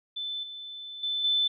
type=tone with level steps; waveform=sine; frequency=3520 Hz; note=A7; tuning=in tune; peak=-31 / -38 / -27 / -22 dBFS; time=0.16-1.48 s; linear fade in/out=10 ms; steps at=0.43 / 1.03 / 1.24 s; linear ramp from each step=5 ms; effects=none